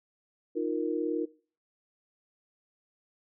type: chord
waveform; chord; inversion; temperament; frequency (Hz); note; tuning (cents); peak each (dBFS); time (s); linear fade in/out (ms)
sine; Eb suspended second; none; just; 311.1 / 350 / 466.7; Eb4 / F4 / Bb4; 0 / +4 / +2; -32; 0.55-1.26; 20
effects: noise-tail reverb RT60 0.4 s tail -20 dB re dry